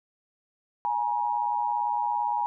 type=tone pair together; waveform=sine; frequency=835.4 / 953 Hz; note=G#5 / A#5; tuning=+10 / +38 cents; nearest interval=major second; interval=228 cents; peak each=-27 / -27 dBFS; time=0.85-2.46 s; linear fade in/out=0 ms; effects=none